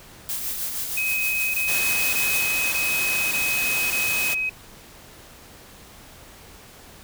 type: noise with tremolo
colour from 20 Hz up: blue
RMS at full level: -27 dBFS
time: 0.29-2.44 s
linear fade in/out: 0 ms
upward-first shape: sine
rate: 6.4 Hz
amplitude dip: 40%
type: tone bursts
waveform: sine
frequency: 2535 Hz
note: D#7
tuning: 32 cents sharp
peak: -22 dBFS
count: 6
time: 0.97-4.495 s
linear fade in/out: 5 ms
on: 570 ms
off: 21 ms
type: noise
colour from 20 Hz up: white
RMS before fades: -27 dBFS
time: 1.67-4.35 s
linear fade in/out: 20 ms
effects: pink hiss -46 dBFS RMS until 7.03 s